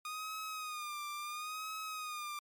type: tone with vibrato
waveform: sawtooth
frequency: 1230 Hz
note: D#6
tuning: 20 cents flat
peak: -36 dBFS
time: 0.05-2.39 s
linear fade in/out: 2 ms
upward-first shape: sine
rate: 0.73 Hz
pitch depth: 69 cents each way
effects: MP3 96 kbps